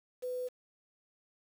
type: tone with quantisation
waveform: sine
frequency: 500 Hz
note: B4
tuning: 21 cents sharp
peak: -34 dBFS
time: 0.22-0.49 s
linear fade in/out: 20 ms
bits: 9
effects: none